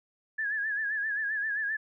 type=tone with vibrato; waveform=sine; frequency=1701 Hz; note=G#6; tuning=41 cents sharp; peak=-28 dBFS; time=0.38-1.77 s; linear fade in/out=10 ms; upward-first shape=sine; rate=7.6 Hz; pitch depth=78 cents each way; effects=none